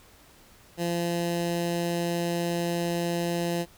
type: tone with notch filter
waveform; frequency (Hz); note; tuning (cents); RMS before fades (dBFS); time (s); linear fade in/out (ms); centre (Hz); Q
15% pulse; 171.6; F3; -30; -28; 0.77-3.66; 50; 1400; 1.9
effects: pink hiss -55 dBFS RMS until 3.77 s